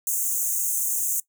pink high-pass noise, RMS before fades -25 dBFS, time 0.07-1.2 s, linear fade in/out 2 ms, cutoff 6300 Hz, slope 96 dB/octave, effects noise-tail reverb RT60 0.1 s tail -20 dB re dry

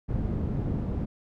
white low-pass noise, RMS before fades -29 dBFS, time 0.08-1.06 s, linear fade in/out 20 ms, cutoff 170 Hz, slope 12 dB/octave, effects none

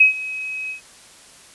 sine tone with ADSR envelope, 2544 Hz, D#7, 38 cents sharp, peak -6 dBFS, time 0-0.81 s, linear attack 8 ms, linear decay 120 ms, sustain -19 dB, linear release 110 ms, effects white hiss -46 dBFS RMS until 1.54 s + resampled to 24000 Hz

